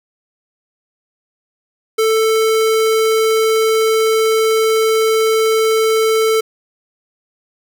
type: tone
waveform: square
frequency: 442.1 Hz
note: A4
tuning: 8 cents sharp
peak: -12 dBFS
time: 1.98-6.41 s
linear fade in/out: 10 ms
effects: none